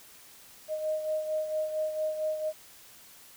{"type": "beating tone pair", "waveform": "sine", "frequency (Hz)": [620, 624.4], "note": ["D#5", "D#5"], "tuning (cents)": [-6, 6], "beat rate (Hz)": 4.4, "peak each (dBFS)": [-29, -37], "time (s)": [0.68, 2.53], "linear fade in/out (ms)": 50, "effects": ["white hiss -53 dBFS RMS until 3.36 s"]}